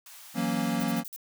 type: high-pass noise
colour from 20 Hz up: white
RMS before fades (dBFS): -48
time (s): 0.06-0.76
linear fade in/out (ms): 2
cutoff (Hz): 740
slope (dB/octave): 24
type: chord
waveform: square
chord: F# dominant seventh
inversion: third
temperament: equal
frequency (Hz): 164.81 / 185 / 233.1 / 277.2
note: E3 / F#3 / A#3 / C#4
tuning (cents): 0 / 0 / 0 / 0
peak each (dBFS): -35 / -33 / -30 / -34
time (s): 0.34-1.04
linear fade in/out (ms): 50
type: noise bursts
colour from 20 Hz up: violet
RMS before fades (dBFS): -40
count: 5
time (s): 0.8-1.162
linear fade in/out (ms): 0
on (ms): 34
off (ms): 48
effects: none